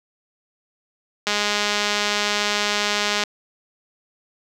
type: click train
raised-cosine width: 0.2 ms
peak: -4 dBFS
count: 408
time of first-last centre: 1.27-3.236 s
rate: 207 Hz
effects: high-pass 150 Hz 12 dB/octave + 7-bit